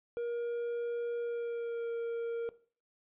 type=tone with pitch glide; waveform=triangle; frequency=473.3 to 465.2 Hz; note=A#4 to A#4; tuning=+26 to -4 cents; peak=-31 dBFS; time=0.17-2.49 s; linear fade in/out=0 ms; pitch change=-30 cents; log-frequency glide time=1.19-1.91 s; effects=noise-tail reverb RT60 0.4 s tail -17 dB re dry + resampled to 8000 Hz